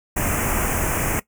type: band-stop noise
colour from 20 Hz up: pink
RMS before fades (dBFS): -22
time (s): 0.16-1.2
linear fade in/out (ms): 10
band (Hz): 2700 to 6200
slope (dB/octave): 48
effects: noise-tail reverb RT60 0.1 s tail -18 dB re dry